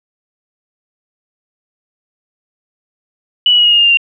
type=tone with pitch steps; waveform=sine; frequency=2956 / 2929 / 2902 / 2875 / 2849 / 2823 / 2797 / 2771 Hz; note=F#7 / F#7 / F#7 / F7 / F7 / F7 / F7 / F7; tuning=-2 / -18 / -34 / +50 / +34 / +18 / +2 / -14 cents; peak=-6 dBFS; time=3.46-3.972 s; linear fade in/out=2 ms; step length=64 ms; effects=none